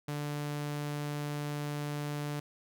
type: tone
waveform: sawtooth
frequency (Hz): 146.83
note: D3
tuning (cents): 0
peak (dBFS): -30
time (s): 0.08-2.4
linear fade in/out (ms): 5
effects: none